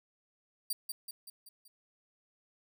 5% pulse tone with echo, 4699 Hz, D8, in tune, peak -24 dBFS, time 0.7-0.73 s, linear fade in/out 5 ms, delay 190 ms, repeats 5, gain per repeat -5 dB, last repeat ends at 1.68 s, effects none

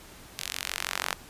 sawtooth tone with high-pass filter sweep, 46.1 Hz, F#1, 6 cents flat, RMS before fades -34 dBFS, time 0.38-1.15 s, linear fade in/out 0 ms, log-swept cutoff 3300 to 1100 Hz, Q 0.86, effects pink hiss -49 dBFS RMS until 1.29 s + resampled to 32000 Hz

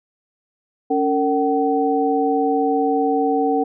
sine tone cluster, 280.2 / 455.8 / 760 Hz, C#4 / A#4 / F#5, +19 / -39 / +46 cents, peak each -20 dBFS, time 0.9-3.64 s, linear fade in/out 10 ms, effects none

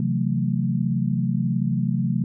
sine chord, F# half-diminished seventh, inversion second, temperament just, 133.2 / 166.5 / 185 / 222 Hz, C3 / E3 / F#3 / A3, +31 / +18 / 0 / +16 cents, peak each -24 / -27 / -25 / -26 dBFS, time 0-2.24 s, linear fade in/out 2 ms, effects none

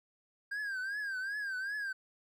triangle tone with vibrato, 1600 Hz, G6, 35 cents sharp, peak -33 dBFS, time 0.51-1.93 s, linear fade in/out 10 ms, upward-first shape triangle, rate 2.6 Hz, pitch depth 130 cents each way, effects none

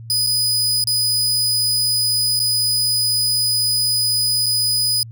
sawtooth tone with dropouts, 4978 Hz, D#8, in tune, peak -13 dBFS, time 0.1-5.03 s, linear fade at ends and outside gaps 1 ms, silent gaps 0.265-0.27 / 0.84-0.872 / 2.393-2.4 / 4.46-4.464 s, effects added 114 Hz sine -33 dBFS peak until 5.11 s

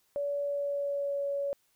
sine tone with pitch glide, 571 to 562.5 Hz, D5 to C#5, -49 to +25 cents, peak -29 dBFS, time 0.16-1.53 s, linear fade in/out 0 ms, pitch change -26 cents, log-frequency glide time 0.44-1.25 s, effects white hiss -71 dBFS RMS until 1.75 s

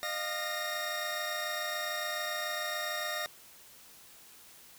20% pulse tone cluster, 610 / 701 / 1857 Hz, D#5 / F5 / A#6, -34 / +6 / -7 cents, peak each -33 / -35 / -31 dBFS, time 0.03-3.26 s, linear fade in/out 0 ms, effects white hiss -55 dBFS RMS until 4.78 s

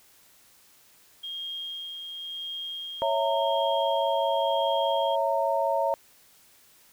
sine tone with tremolo, 3235 Hz, G#7, 46 cents flat, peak -32 dBFS, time 1.23-5.16 s, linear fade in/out 10 ms, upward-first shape sine, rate 0.93 Hz, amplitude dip 35%
sine chord, A# diminished, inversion first, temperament equal with one note detuned, 554.4 / 659.3 / 918.4 Hz, C#5 / E5 / A#5, 0 / 0 / -26 cents, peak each -27 dBFS, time 3.02-5.94 s, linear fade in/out 0 ms
effects white hiss -58 dBFS RMS until 6.92 s

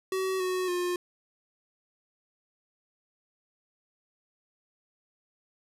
square tone with pitch steps, 378.4 / 368.9 / 355.9 Hz, F#4 / F#4 / F4, +39 / -5 / +33 cents, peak -28 dBFS, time 0.12-0.96 s, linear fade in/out 2 ms, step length 280 ms, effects resampled to 32000 Hz

